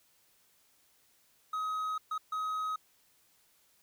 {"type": "tone bursts at uneven times", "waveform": "triangle", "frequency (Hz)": 1266, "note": "D#6", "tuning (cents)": 30, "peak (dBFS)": -30, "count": 3, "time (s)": [[1.53, 1.98], [2.11, 2.18], [2.32, 2.76]], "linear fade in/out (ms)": 5, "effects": ["white hiss -68 dBFS RMS until 3.82 s"]}